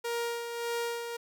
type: tone with tremolo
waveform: sawtooth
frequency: 470 Hz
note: A#4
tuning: 14 cents sharp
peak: -26 dBFS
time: 0.04-1.17 s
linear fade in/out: 10 ms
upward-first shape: sine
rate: 1.7 Hz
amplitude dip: 50%
effects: none